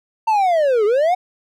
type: linear two-way sweep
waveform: triangle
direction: down then up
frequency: 910 to 400.5 to 753 Hz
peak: -11 dBFS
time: 0.27-1.15 s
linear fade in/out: 10 ms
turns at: 0.85 s
effects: none